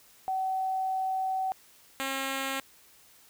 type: tone pair in turn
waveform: sine / 5% pulse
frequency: 759 / 269.6 Hz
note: F#5 / C#4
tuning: +44 / -48 cents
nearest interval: octave + tritone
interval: 1792 cents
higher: first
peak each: -27 / -19 dBFS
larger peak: second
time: 0.28-1.52 / 2-2.6 s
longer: first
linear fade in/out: 0 ms
effects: white hiss -58 dBFS RMS until 3.29 s